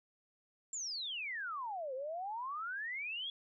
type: exponential two-way sweep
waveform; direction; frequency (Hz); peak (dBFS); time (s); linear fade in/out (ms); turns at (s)
sine; down then up; 7459 to 504 to 3410; -38; 0.73-3.3; 2; 1.94
effects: none